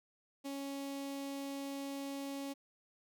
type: tone with notch filter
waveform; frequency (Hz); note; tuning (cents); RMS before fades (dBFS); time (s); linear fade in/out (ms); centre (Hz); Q
sawtooth; 277.2; C#4; 0; -42; 0.44-2.54; 20; 1500; 1.3
effects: none